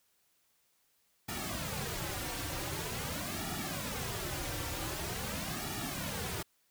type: noise with flanger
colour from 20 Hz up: pink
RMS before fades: -38 dBFS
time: 1.28-6.43 s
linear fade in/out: 10 ms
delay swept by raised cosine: 1.9 to 4.8 ms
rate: 0.45 Hz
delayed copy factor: -0.85
effects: white hiss -73 dBFS RMS until 6.7 s